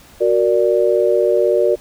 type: chord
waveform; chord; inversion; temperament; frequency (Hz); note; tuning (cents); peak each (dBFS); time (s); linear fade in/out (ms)
sine; Gb augmented; none; equal; 370 / 466.2 / 587.3; Gb4 / Bb4 / D5; 0 / 0 / 0; -16; 0.2-1.76; 20
effects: pink hiss -45 dBFS RMS until 1.8 s